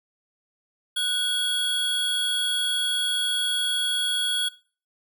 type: tone pair together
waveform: square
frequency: 1480 / 3333 Hz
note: F#6 / G#7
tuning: 0 / +5 cents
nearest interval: octave + major second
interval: 1405 cents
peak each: -33 / -24 dBFS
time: 0.96-4.49 s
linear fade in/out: 10 ms
effects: noise-tail reverb RT60 0.4 s tail -19 dB re dry